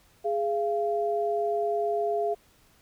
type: tone pair together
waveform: sine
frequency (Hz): 415.3 / 686.8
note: G#4 / F5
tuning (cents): 0 / -29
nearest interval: major sixth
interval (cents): 871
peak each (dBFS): -27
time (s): 0.24-2.35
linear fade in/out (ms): 20
effects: pink hiss -61 dBFS RMS until 2.81 s